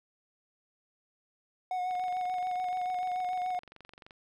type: tone with vibrato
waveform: triangle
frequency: 731 Hz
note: F#5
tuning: 21 cents flat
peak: -28 dBFS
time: 1.71-3.59 s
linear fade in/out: 2 ms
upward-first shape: sine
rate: 6.9 Hz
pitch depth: 24 cents each way
type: click train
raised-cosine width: 0.3 ms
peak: -34 dBFS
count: 52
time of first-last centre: 1.91-4.108 s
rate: 23.2 Hz
effects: none